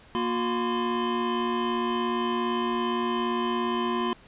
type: tone cluster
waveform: square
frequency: 236.1 / 359.8 / 1022 Hz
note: A#3 / F#4 / C6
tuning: +22 / -48 / -41 cents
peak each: -30 dBFS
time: 0.15-4.13 s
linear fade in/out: 0 ms
effects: pink hiss -53 dBFS RMS until 4.27 s + resampled to 8000 Hz